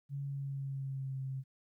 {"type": "tone with pitch glide", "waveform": "sine", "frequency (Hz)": [140, 133.29], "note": ["C#3", "C3"], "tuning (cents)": [18, 32], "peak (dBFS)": -36, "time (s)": [0.09, 1.44], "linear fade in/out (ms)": 50, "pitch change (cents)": -86, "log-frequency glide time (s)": [0.22, 1.18], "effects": ["13-bit"]}